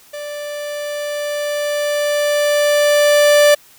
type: tone with level ramp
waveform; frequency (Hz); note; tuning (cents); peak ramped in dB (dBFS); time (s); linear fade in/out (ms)
45% pulse; 587.3; D5; 0; -26 to -7; 0.13-3.55; 10
effects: white hiss -47 dBFS RMS until 3.78 s